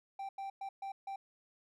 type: tone bursts at uneven times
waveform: triangle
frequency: 783 Hz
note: G5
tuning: 2 cents flat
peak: -37 dBFS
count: 5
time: 0.19-0.29 / 0.38-0.5 / 0.61-0.69 / 0.82-0.92 / 1.07-1.16 s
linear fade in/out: 5 ms
effects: none